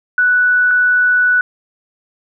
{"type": "tone pair in turn", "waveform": "sine", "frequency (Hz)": [1481, 1481], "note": ["F#6", "F#6"], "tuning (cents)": [1, 1], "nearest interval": "unison", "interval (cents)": 0, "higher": "neither", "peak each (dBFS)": -9, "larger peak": "neither", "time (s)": [[0.18, 0.71], [0.71, 1.41]], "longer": "second", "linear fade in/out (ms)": 2, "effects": []}